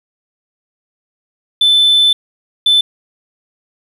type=tone bursts at uneven times; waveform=sine; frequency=3520 Hz; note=A7; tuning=in tune; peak=-5 dBFS; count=2; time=1.61-2.13 / 2.66-2.81 s; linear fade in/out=5 ms; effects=tanh soft clip ceiling -5 dBFS + 7-bit